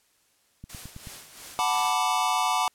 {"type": "click train", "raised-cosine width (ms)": 5, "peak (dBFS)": -28, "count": 5, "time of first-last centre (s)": [0.64, 1.072], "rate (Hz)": 9.26}
{"type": "noise with tremolo", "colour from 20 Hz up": "white", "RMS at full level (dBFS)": -41, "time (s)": [0.69, 1.94], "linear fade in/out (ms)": 10, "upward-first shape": "sine", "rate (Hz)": 2.9, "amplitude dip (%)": 60}
{"type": "chord", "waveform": "square", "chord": "B minor seventh", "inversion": "second", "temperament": "equal", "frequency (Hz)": [740, 880, 987.8, 1174.7], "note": ["F#5", "A5", "B5", "D6"], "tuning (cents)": [0, 0, 0, 0], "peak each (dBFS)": -29, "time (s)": [1.59, 2.68], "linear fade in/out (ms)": 0}
{"effects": ["white hiss -66 dBFS RMS until 2.74 s", "low-pass 12000 Hz 12 dB/octave"]}